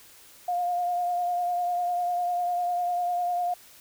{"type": "tone with vibrato", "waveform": "sine", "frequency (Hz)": 708, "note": "F5", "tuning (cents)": 23, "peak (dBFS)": -24, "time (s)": [0.48, 3.54], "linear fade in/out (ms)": 5, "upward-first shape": "triangle", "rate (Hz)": 10, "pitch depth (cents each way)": 29, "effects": ["white hiss -52 dBFS RMS until 3.8 s"]}